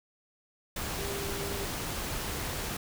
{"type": "tone in noise", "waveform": "sine", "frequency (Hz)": 398.7, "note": "G4", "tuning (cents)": 29, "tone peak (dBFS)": -38, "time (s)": [0.98, 1.65], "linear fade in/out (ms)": 5, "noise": "pink", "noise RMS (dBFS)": -35, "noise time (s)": [0.76, 2.77], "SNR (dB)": -6, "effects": []}